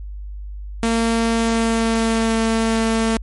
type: tone with pitch glide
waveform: sawtooth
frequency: 228.7 to 224.9 Hz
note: A#3 to A3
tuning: -33 to +38 cents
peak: -12 dBFS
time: 0.83-3.17 s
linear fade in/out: 0 ms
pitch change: -29 cents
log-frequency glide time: 1.33-2.4 s
effects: added 50 Hz sine -28 dBFS peak until 3.22 s + MP3 48 kbps